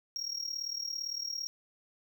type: tone with amplitude modulation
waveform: triangle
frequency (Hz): 5588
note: F8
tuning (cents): 0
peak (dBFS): -30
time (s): 0.16-1.47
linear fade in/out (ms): 0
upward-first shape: sine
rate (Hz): 37.7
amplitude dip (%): 80
effects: none